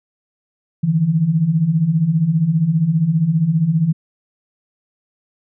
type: beating tone pair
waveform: sine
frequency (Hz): 150 / 165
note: D3 / E3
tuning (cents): +37 / +2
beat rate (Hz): 15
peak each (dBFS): -19 / -14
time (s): 0.83-3.93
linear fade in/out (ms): 10
effects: none